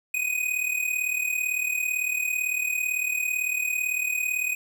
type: tone with amplitude modulation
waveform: square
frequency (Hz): 2496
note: D#7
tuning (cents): +5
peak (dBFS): -22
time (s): 0.14-4.55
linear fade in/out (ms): 5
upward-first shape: sine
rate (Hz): 37.9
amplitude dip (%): 70
effects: 9-bit

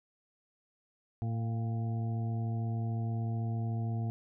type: harmonic tone with a mistuned harmonic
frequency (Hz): 113.6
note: A#2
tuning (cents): -44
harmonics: 1 / 2 / 3 / 4 / 6 / 7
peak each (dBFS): -31 / -40 / -48 / -52 / -47 / -54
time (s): 1.22-4.1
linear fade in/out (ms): 0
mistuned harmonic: 6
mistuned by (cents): +44
effects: none

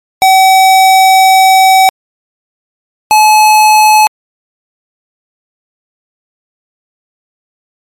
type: tone pair in turn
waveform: square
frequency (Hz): 761 / 857.1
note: F#5 / A5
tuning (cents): +48 / -46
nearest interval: major second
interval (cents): 206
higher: second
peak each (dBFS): -3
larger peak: neither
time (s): 0.22-1.89 / 3.11-4.07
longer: first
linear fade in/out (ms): 0
effects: MP3 64 kbps

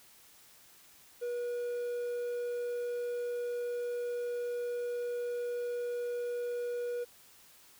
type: tone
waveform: triangle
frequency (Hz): 483.2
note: B4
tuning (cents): -38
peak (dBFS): -31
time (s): 1.21-7.05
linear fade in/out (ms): 20
effects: white hiss -59 dBFS RMS until 7.79 s

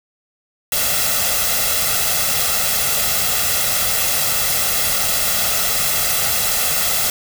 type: noise with comb filter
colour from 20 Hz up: white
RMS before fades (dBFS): -18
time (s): 0.72-7.1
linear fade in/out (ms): 2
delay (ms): 1.5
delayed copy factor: +0.7
effects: none

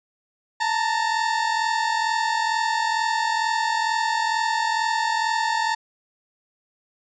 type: tone pair together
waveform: 30% pulse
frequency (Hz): 880 / 922.2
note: A5 / A#5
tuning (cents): 0 / -19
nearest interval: minor second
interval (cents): 81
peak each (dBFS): -21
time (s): 0.6-5.75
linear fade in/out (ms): 10
effects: resampled to 16000 Hz

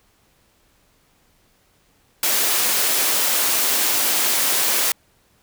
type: high-pass noise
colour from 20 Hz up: white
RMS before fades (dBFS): -19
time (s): 2.23-4.92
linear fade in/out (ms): 2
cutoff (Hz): 280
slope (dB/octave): 12
effects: pink hiss -60 dBFS RMS until 5.42 s

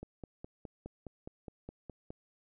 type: click train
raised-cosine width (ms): 2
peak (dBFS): -30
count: 11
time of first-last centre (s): 0.03-2.105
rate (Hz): 4.82
effects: none

